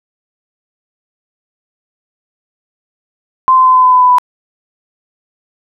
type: tone with pitch steps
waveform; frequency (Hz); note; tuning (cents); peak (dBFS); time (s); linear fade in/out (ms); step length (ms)
sine; 1038 / 1031.4 / 1024.9 / 1018.4 / 1012 / 1005.5 / 999.2 / 992.8; C6 / C6 / C6 / C6 / B5 / B5 / B5 / B5; -14 / -25 / -36 / -47 / +42 / +31 / +20 / +9; -4; 3.48-4.184; 0; 88
effects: none